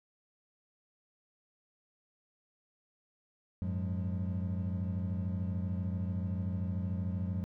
triangle tone cluster, 92.4 / 105.7 / 179.2 / 206.5 Hz, F#2 / G#2 / F3 / G#3, -2 / +31 / +45 / -10 cents, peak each -32 / -40 / -35 / -39 dBFS, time 3.62-7.44 s, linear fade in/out 0 ms, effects tanh soft clip ceiling -22 dBFS

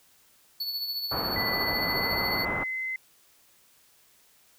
square tone with tremolo, 4435 Hz, C#8, in tune, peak -28 dBFS, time 0.6-2.45 s, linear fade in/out 5 ms, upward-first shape triangle, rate 14 Hz, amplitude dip 55%
white low-pass noise, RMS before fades -32 dBFS, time 1.11-2.64 s, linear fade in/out 10 ms, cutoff 1300 Hz, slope 24 dB/octave
sine tone with pitch glide, 1993 to 2055 Hz, B6 to C7, +15 to -32 cents, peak -29 dBFS, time 1.36-2.96 s, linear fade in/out 2 ms, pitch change +53 cents, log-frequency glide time 1.5-2.81 s
effects white hiss -61 dBFS RMS until 4.58 s

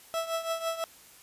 30% pulse tone with tremolo, 658 Hz, E5, 3 cents flat, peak -24 dBFS, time 0.14-0.84 s, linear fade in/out 0 ms, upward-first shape triangle, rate 6 Hz, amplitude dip 80%, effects white hiss -54 dBFS RMS until 1.22 s + resampled to 32000 Hz

